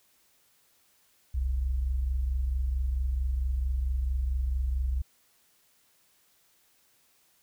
sine tone pair together, 40.1 / 64.6 Hz, E1 / C2, -47 / -21 cents, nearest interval minor sixth, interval 826 cents, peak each -34 / -26 dBFS, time 1.34-5.02 s, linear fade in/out 10 ms, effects white hiss -66 dBFS RMS until 7.42 s

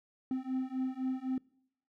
triangle beating tone pair, 257.8 / 261.7 Hz, C4 / C4, -26 / 0 cents, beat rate 3.9 Hz, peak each -34 / -33 dBFS, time 0.31-1.38 s, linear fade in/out 2 ms, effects noise-tail reverb RT60 0.7 s tail -24 dB re dry

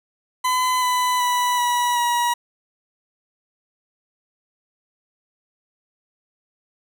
40% pulse tone with pitch steps, 1012 / 998.6 / 985.5 / 972.5 / 959.6 Hz, B5 / B5 / B5 / B5 / A#5, +42 / +19 / -4 / -27 / +50 cents, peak -17 dBFS, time 0.44-2.34 s, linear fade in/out 10 ms, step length 380 ms, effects none

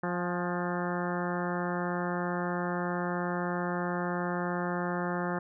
harmonic tone with a mistuned harmonic, 176.9 Hz, F3, 23 cents sharp, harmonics 1 / 2 / 3 / 4 / 5 / 6 / 7 / 8 / 9 / 10, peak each -33 / -36 / -38 / -39 / -40 / -41 / -41 / -42 / -43 / -43 dBFS, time 0.03-5.39 s, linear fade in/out 5 ms, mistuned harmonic 5, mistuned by -38 cents, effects none

